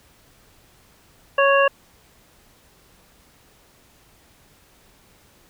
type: harmonic tone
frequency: 554.4 Hz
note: C#5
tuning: in tune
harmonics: 1 / 2 / 3 / 5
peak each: -16 / -19 / -21 / -23 dBFS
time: 1.38-1.68 s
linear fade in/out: 5 ms
effects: pink hiss -55 dBFS RMS until 5.49 s